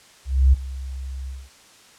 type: tone with ADSR envelope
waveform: sine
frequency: 66.3 Hz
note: C2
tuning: 23 cents sharp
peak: -9 dBFS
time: 0.25-1.5 s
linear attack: 280 ms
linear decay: 17 ms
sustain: -19 dB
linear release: 220 ms
effects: white hiss -50 dBFS RMS until 1.98 s + low-pass 8000 Hz 12 dB/octave